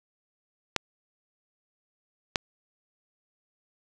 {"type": "clicks", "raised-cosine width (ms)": 0.2, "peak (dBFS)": -6, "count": 2, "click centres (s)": [0.763, 2.358], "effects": []}